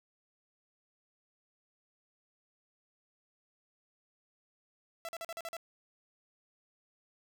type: tone bursts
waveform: sawtooth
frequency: 666 Hz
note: E5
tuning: 18 cents sharp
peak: -35 dBFS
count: 7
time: 5.05-5.567 s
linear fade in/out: 0 ms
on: 37 ms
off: 43 ms
effects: none